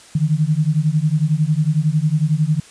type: beating tone pair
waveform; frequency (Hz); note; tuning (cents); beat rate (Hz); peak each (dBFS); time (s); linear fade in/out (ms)
sine; 148.6 / 159.6; D3 / D#3; +21 / +44; 11; -17; 0.15-2.6; 5
effects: white hiss -44 dBFS RMS until 2.7 s + resampled to 22050 Hz